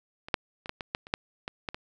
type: clicks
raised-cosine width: 0.3 ms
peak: -24 / -7 / -24 / -16 / -19 / -12 / -29 / -9 / -18 / -16 / -21 dBFS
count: 11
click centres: 0.285 / 0.342 / 0.659 / 0.694 / 0.808 / 0.949 / 1.069 / 1.139 / 1.479 / 1.688 / 1.745 s
effects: none